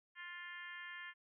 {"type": "harmonic tone", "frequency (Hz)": 351.1, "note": "F4", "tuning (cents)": 9, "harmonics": [3, 4, 5, 6, 7, 8, 9], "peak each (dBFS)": [-56, -57, -49, -53, -61, -60, -60], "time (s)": [0.15, 1.14], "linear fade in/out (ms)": 50, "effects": []}